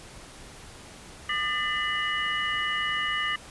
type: tone cluster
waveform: sine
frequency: 1205 / 1783 / 2018 / 2924 Hz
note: D6 / A6 / B6 / F#7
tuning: +44 / +22 / +37 / -21 cents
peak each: -31 dBFS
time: 1.29-3.36 s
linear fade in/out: 5 ms
effects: pink hiss -46 dBFS RMS until 3.5 s + resampled to 24000 Hz